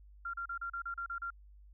sine tone bursts, 1383 Hz, F6, 17 cents flat, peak -36 dBFS, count 9, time 0.25-1.304 s, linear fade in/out 5 ms, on 86 ms, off 35 ms, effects added 50 Hz sine -54 dBFS peak until 1.73 s

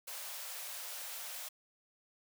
white high-pass noise, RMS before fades -44 dBFS, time 0.07-1.49 s, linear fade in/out 10 ms, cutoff 490 Hz, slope 96 dB/octave, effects none

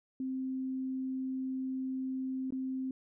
sine tone with dropouts, 261.6 Hz, C4, in tune, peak -33 dBFS, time 0.2-2.91 s, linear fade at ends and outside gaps 2 ms, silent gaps 2.506-2.523 s, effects none

